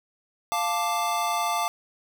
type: chord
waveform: square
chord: D minor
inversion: first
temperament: equal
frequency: 698.5 / 880 / 1174.7 Hz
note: F5 / A5 / D6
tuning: 0 / 0 / 0 cents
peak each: -29 dBFS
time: 0.52-1.68 s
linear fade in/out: 0 ms
effects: none